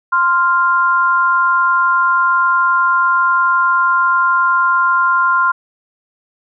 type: tone pair together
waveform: sine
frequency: 1046.5 / 1394.7 Hz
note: C6 / F6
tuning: 0 / -3 cents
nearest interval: perfect fourth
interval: 497 cents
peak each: -13 dBFS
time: 0.12-5.52 s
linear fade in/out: 10 ms
effects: none